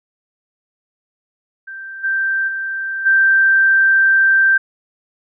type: tone with level steps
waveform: sine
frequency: 1568 Hz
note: G6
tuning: in tune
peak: -28 / -15 / -20 / -9 dBFS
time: 1.67-4.58 s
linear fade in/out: 10 ms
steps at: 2.03 / 2.47 / 3.05 s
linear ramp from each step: 20 ms
effects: none